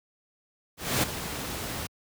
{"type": "noise with ADSR envelope", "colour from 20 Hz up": "pink", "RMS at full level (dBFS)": -23, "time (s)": [0.77, 1.87], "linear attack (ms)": 260, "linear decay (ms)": 13, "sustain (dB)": -11, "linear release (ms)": 8, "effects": ["high-pass 60 Hz 12 dB/octave"]}